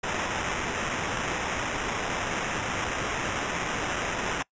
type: noise with sample-and-hold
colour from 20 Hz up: white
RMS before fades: -30 dBFS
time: 0.03-4.43 s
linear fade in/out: 10 ms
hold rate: 4410 Hz
effects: noise-tail reverb RT60 0.1 s tail -23 dB re dry + resampled to 16000 Hz